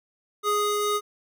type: tone pair together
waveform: square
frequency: 415.3 / 1244.5 Hz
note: G#4 / D#6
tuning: 0 / 0 cents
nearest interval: octave + perfect fifth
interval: 1900 cents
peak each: -26 / -25 dBFS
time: 0.43-1.01 s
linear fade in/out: 50 ms
effects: none